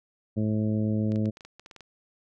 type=harmonic tone; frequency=107.7 Hz; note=A2; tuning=37 cents flat; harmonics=1 / 2 / 3 / 4 / 5 / 6; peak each=-27 / -26 / -34 / -39 / -38 / -45 dBFS; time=0.36-1.31 s; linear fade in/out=20 ms
type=clicks; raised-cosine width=0.2 ms; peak=-29 dBFS; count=11; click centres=1.12 / 1.159 / 1.257 / 1.371 / 1.408 / 1.45 / 1.596 / 1.661 / 1.712 / 1.763 / 1.807 s
effects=none